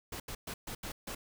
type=noise bursts at uneven times; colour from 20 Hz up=pink; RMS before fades=-41 dBFS; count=6; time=0.12-0.2 / 0.28-0.35 / 0.47-0.54 / 0.67-0.75 / 0.83-0.92 / 1.07-1.15 s; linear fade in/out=5 ms; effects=none